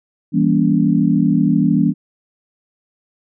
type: chord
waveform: sine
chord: E diminished seventh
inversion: none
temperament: just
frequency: 164.81 / 197.78 / 237.3 / 284.8 Hz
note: E3 / G3 / Bb3 / Db4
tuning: 0 / +16 / +31 / +47 cents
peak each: -17 dBFS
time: 0.32-1.94 s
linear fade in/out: 50 ms
effects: none